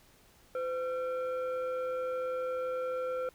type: tone pair together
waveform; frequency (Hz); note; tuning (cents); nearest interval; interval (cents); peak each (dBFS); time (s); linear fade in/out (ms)
sine; 510 / 1361.5; C5 / F6; -44 / -44; octave + perfect fourth; 1700; -30 / -37; 0.55-3.29; 2
effects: tanh soft clip ceiling -29 dBFS + pink hiss -62 dBFS RMS until 3.34 s